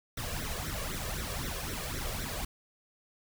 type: noise with flanger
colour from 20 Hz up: pink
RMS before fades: -36 dBFS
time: 0.17-2.45 s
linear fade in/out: 5 ms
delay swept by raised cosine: 0.51 to 1.81 ms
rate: 3.9 Hz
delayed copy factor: +0.75
effects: none